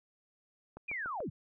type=click train; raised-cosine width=1 ms; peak=-32 dBFS; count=4; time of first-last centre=0.77-1.204 s; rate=6.91 Hz
type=linear sweep; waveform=sine; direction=down; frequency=2500 to 77.78 Hz; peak=-35 dBFS; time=0.88-1.3 s; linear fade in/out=10 ms
effects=none